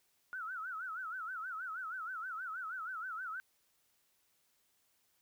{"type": "tone with vibrato", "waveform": "sine", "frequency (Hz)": 1400, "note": "F6", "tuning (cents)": 4, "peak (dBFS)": -39, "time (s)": [0.33, 3.4], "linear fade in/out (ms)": 0, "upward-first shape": "sine", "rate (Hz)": 6.3, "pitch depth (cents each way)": 170, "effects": ["white hiss -75 dBFS RMS until 5.21 s"]}